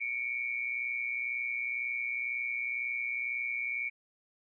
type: tone pair together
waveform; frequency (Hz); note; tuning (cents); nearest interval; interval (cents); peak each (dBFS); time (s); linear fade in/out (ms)
sine; 2227 / 2349; C#7 / D7; +7 / 0; minor second; 93; -34 / -35; 0-3.9; 20
effects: none